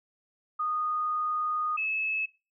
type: tone pair in turn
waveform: sine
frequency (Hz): 1234 / 2597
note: D#6 / E7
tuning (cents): -15 / -26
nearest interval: octave + minor second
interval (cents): 1289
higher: second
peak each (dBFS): -27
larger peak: neither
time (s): 0.59-1.77 / 1.77-2.26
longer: first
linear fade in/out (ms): 10
effects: noise-tail reverb RT60 0.3 s tail -19 dB re dry